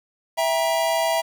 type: chord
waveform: square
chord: E diminished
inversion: none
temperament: just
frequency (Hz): 659.3 / 791.1 / 949.3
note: E5 / G5 / Bb5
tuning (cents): 0 / +16 / +31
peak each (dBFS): -22 / -28 / -26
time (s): 0.37-1.22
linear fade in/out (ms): 20
effects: 8-bit